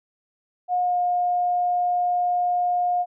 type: tone with pitch glide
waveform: sine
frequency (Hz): 720 to 713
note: F#5 to F5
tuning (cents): -47 to +36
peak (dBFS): -19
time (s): 0.68-3.06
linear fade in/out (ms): 50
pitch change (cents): -17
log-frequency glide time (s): 0.8-0.98
effects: none